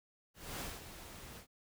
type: noise with ADSR envelope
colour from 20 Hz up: pink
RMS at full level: -41 dBFS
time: 0.34-1.47 s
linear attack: 260 ms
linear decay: 200 ms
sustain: -10 dB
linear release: 91 ms
effects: none